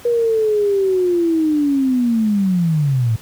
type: linear sweep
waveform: sine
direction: down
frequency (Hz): 480.9 to 107.2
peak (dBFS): -13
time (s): 0.05-3.16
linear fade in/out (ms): 5
effects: pink hiss -41 dBFS RMS until 3.21 s + high-pass 60 Hz 12 dB/octave